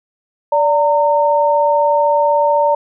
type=tone pair together; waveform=sine; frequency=582.4 / 916 Hz; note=D5 / A#5; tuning=-15 / -31 cents; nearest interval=minor sixth; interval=784 cents; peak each=-13 dBFS; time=0.52-2.75 s; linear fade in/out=5 ms; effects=none